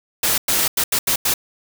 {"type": "noise bursts at uneven times", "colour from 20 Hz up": "white", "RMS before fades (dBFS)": -18, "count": 6, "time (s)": [[0.23, 0.38], [0.48, 0.68], [0.77, 0.84], [0.92, 0.99], [1.07, 1.16], [1.25, 1.34]], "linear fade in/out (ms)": 5, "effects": []}